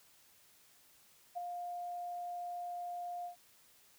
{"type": "tone with ADSR envelope", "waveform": "sine", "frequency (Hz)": 705, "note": "F5", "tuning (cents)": 16, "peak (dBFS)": -34, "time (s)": [1.35, 3.36], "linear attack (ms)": 27, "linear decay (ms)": 5, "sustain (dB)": -5, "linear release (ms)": 110, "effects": ["white hiss -65 dBFS RMS until 3.98 s"]}